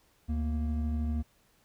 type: tone pair together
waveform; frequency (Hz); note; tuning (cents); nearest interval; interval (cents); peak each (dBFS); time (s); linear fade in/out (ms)
triangle; 73.5 / 233.3; D2 / A#3; +2 / +2; octave + minor sixth; 2000; -27 / -33; 0.28-1.23; 20
effects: pink hiss -67 dBFS RMS until 1.64 s